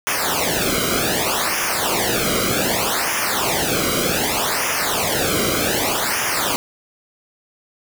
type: noise with flanger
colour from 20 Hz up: pink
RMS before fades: -20 dBFS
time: 0.07-6.56 s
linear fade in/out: 0 ms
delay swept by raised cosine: 0.24 to 1.15 ms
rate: 0.65 Hz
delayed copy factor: -0.95
effects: none